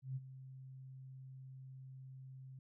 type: tone with ADSR envelope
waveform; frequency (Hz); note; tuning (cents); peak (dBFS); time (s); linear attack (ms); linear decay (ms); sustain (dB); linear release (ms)
sine; 131.7; C3; +12; -37; 0.02-2.59; 140; 33; -13; 3
effects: none